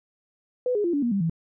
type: tone with pitch steps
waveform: sine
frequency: 498.6 / 414.5 / 344.5 / 286.4 / 238 / 197.87 / 164.48 Hz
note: B4 / G#4 / F4 / D4 / A#3 / G3 / E3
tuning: +16 / -3 / -24 / -43 / +36 / +16 / -4 cents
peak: -21 dBFS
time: 0.66-1.297 s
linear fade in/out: 2 ms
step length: 91 ms
effects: none